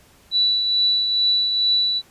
sine tone with tremolo, 3951 Hz, B7, in tune, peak -14 dBFS, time 0.31-2.02 s, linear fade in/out 50 ms, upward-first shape triangle, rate 2.3 Hz, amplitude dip 45%, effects pink hiss -53 dBFS RMS until 2.1 s + resampled to 32000 Hz

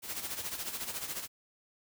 white noise with tremolo, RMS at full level -36 dBFS, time 0.02-1.28 s, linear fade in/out 50 ms, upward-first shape sine, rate 14 Hz, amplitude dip 65%, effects none

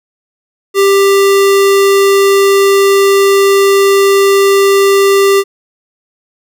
square tone, 394.8 Hz, G4, 12 cents sharp, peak -6 dBFS, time 0.74-5.44 s, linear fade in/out 50 ms, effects none

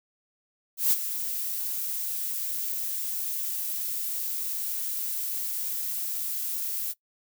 violet noise with ADSR envelope, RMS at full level -20 dBFS, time 0.77-6.94 s, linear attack 150 ms, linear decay 30 ms, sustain -11 dB, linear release 34 ms, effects noise-tail reverb RT60 0.1 s tail -20 dB re dry

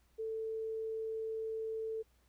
sine tone, 443.4 Hz, A4, 13 cents sharp, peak -36 dBFS, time 0.18-2.03 s, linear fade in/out 20 ms, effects added 60 Hz sine -68 dBFS peak until 2.28 s + pink hiss -74 dBFS RMS until 2.28 s

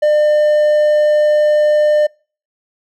triangle tone, 601 Hz, D5, 40 cents sharp, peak -7 dBFS, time 0.02-2.07 s, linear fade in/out 10 ms, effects noise-tail reverb RT60 0.4 s tail -26 dB re dry

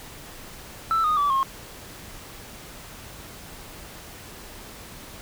sine tone with pitch steps, 1324 / 1235.3 / 1152.6 / 1075.4 Hz, E6 / D#6 / D6 / C6, +7 / -13 / -33 / +47 cents, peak -17 dBFS, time 0.91-1.43 s, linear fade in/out 0 ms, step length 130 ms, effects tanh soft clip ceiling -17 dBFS + pink hiss -42 dBFS RMS until 5.21 s

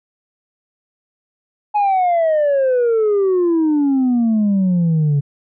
sine exponential sweep, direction down, 846 to 139.8 Hz, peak -10 dBFS, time 1.74-5.21 s, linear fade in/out 20 ms, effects tanh soft clip ceiling -11 dBFS

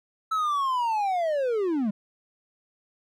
triangle linear sweep, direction down, 1318.5 to 193.2 Hz, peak -21 dBFS, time 0.31-1.91 s, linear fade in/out 10 ms, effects none

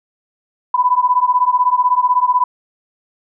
sine beating tone pair, 987.8 / 1003.8 Hz, B5 / B5, 0 / +28 cents, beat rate 16 Hz, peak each -14 dBFS, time 0.74-2.44 s, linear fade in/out 5 ms, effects none

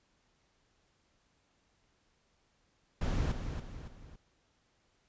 brown noise with echo, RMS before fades -31 dBFS, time 3.01-3.32 s, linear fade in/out 5 ms, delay 280 ms, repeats 3, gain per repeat -7 dB, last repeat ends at 4.16 s, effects pink hiss -73 dBFS RMS until 5.08 s + resampled to 16000 Hz

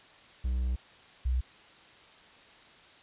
triangle / sine tone pair in turn, 62.4 / 62.87 Hz, B1 / B1, +19 / +32 cents, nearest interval unison, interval 13 cents, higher second, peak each -25 dBFS, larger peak neither, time 0.44-0.76 / 1.25-1.41 s, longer first, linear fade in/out 10 ms, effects white hiss -55 dBFS RMS until 3.02 s + resampled to 8000 Hz

